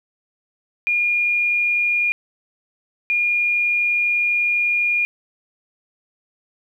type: tone pair in turn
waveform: sine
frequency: 2424 / 2424 Hz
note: D#7 / D#7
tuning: -46 / -46 cents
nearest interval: unison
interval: 0 cents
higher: neither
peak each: -16 dBFS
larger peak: neither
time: 0.87-2.12 / 3.1-5.05 s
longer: second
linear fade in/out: 0 ms
effects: 9-bit